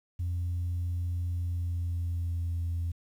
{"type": "tone with pitch glide", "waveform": "sine", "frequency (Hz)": [87.31, 85.02], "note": ["F2", "F2"], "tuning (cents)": [0, -46], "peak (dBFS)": -27, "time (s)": [0.19, 2.92], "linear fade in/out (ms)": 10, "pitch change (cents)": -46, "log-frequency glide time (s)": [1.3, 2.58], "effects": ["tanh soft clip ceiling -26 dBFS", "10-bit"]}